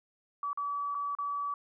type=tone with dropouts; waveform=sine; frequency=1146 Hz; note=D6; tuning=43 cents flat; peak=-31 dBFS; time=0.43-1.54 s; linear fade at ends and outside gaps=2 ms; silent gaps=0.531-0.574 / 0.946-0.95 / 1.151-1.186 s; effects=none